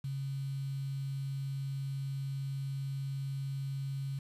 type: tone with quantisation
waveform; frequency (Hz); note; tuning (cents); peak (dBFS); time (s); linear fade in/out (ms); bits
sine; 136.7; C#3; -24; -34; 0.04-4.19; 5; 9
effects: resampled to 32000 Hz